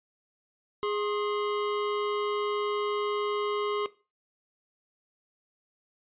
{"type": "tone pair together", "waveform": "square", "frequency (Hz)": [414.6, 1065.4], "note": ["G#4", "C6"], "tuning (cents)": [-3, 31], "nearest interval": "octave + major third", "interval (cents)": 1634, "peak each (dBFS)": [-29, -34], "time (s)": [0.83, 3.86], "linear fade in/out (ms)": 0, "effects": ["noise-tail reverb RT60 0.3 s tail -17 dB re dry", "resampled to 8000 Hz"]}